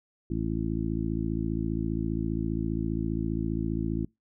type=harmonic tone; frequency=55 Hz; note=A1; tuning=in tune; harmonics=1 / 2 / 3 / 4 / 5 / 6; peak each=-34 / -34 / -34 / -34 / -34 / -34 dBFS; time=0.3-4.05 s; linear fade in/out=5 ms; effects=noise-tail reverb RT60 0.2 s tail -26 dB re dry